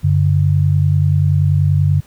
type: tone pair together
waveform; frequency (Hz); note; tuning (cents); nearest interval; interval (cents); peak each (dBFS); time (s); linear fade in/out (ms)
sine; 94.6 / 144.94; F#2 / D3; +39 / -22; perfect fifth; 739; -13; 0.03-2.01; 20
effects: pink hiss -49 dBFS RMS until 2.06 s